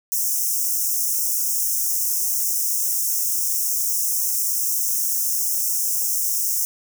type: high-pass noise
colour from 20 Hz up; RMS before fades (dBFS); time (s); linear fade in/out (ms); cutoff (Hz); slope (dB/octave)
white; -22; 0.12-6.65; 0; 5400; 96
effects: none